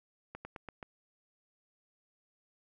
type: slowing click train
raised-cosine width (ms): 0.5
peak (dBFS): -28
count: 5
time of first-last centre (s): 0.35-0.828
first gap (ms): 100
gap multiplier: 1.12
effects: none